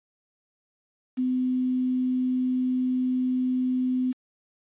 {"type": "tone with quantisation", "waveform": "sine", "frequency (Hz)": 254.4, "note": "C4", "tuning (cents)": -48, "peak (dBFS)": -22, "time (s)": [1.17, 4.13], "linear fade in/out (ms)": 20, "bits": 8, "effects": ["resampled to 8000 Hz"]}